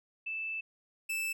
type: tone pair in turn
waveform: sine / 45% pulse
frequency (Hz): 2637 / 2637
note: E7 / E7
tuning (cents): 0 / 0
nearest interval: unison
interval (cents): 0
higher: neither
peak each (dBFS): -34 / -32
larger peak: second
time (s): 0.26-0.61 / 1.09-1.33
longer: first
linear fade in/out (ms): 10
effects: none